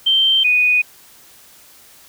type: tone pair in turn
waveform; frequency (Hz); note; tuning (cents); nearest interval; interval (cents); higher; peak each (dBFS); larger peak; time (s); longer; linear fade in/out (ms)
sine; 3131 / 2480; G7 / D#7; -3 / -6; major third; 403; first; -11; neither; 0.06-0.44 / 0.44-0.82; neither; 10
effects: white hiss -46 dBFS RMS until 2.08 s